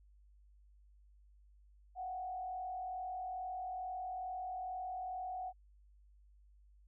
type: tone with frequency modulation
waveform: sine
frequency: 739 Hz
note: F#5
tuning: 2 cents flat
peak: -39 dBFS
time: 1.95-5.53 s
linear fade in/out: 50 ms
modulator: 42.3 Hz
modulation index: 0.53
effects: added 50 Hz sine -61 dBFS peak until 6.87 s